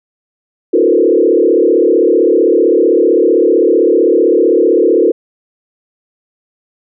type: tone with frequency modulation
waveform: sine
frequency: 405.7 Hz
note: G#4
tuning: 41 cents flat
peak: -6 dBFS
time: 0.73-5.12 s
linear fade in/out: 10 ms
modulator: 35.6 Hz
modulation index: 2.5
effects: none